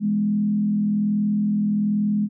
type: tone with frequency modulation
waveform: sine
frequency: 207.7 Hz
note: G#3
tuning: in tune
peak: -18 dBFS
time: 0-2.29 s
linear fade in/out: 50 ms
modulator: 41.2 Hz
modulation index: 0.46
effects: none